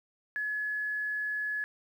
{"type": "tone with quantisation", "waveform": "sine", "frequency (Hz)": 1700, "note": "G#6", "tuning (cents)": 40, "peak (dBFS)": -30, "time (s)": [0.36, 1.64], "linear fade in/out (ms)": 0, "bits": 10, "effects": []}